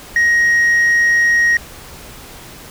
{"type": "tone", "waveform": "sine", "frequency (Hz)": 1881, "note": "A#6", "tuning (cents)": 15, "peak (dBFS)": -7, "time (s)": [0.16, 1.57], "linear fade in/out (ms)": 2, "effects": ["tanh soft clip ceiling -9 dBFS", "pink hiss -36 dBFS RMS until 2.7 s"]}